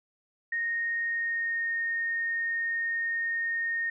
sine tone with pitch glide, 1857 to 1845.2 Hz, A#6 to A#6, -7 to -18 cents, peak -27 dBFS, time 0.52-3.9 s, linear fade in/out 5 ms, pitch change -11 cents, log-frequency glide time 1.04-1.71 s, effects none

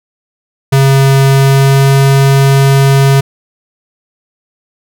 square tone with pitch glide, 136 to 136.95 Hz, C#3 to C#3, -33 to -21 cents, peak -5 dBFS, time 0.72-3.21 s, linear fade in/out 10 ms, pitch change +12 cents, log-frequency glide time 1.25-1.92 s, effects none

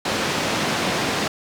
pink band-pass noise, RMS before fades -23 dBFS, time 0.05-1.28 s, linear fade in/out 5 ms, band 180 to 5400 Hz, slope 12 dB/octave, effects none

